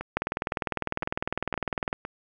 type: two click trains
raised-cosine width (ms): 0.5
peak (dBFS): -18 / -11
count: 5 / 36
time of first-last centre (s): 0.01-2.051 / 0.17-1.929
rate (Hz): 1.96 / 19.9
effects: none